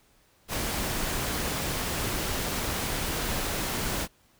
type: noise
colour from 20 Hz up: pink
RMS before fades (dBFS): -30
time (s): 0.48-4.08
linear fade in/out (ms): 50
effects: pink hiss -63 dBFS RMS until 4.39 s